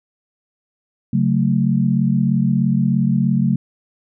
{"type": "chord", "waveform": "sine", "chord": "F# minor", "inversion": "second", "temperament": "just", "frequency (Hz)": [138.75, 185, 222], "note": ["C#3", "F#3", "A3"], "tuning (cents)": [2, 0, 16], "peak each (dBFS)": -18, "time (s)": [1.13, 3.56], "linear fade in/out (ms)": 5, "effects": []}